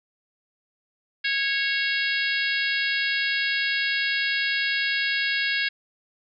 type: harmonic tone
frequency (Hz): 550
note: C#5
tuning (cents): -14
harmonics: 3 / 4 / 5 / 6 / 7 / 8 / 9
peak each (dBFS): -26 / -28 / -30 / -32 / -33 / -34 / -35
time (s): 1.24-5.69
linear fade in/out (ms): 10
effects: none